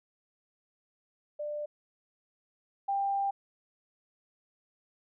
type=tone pair in turn; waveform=sine; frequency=594 / 792.9 Hz; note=D5 / G5; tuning=+20 / +20 cents; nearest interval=perfect fourth; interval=500 cents; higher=second; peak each=-33 / -27 dBFS; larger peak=second; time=1.39-1.66 / 2.88-3.31 s; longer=second; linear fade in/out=10 ms; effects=none